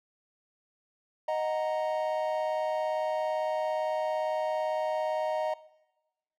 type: chord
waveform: triangle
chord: D# minor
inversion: none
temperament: equal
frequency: 622.3 / 740 / 932.3 Hz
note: D#5 / F#5 / A#5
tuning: 0 / 0 / 0 cents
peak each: -27 / -33 / -32 dBFS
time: 1.28-5.54 s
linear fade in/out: 5 ms
effects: noise-tail reverb RT60 1.0 s tail -19 dB re dry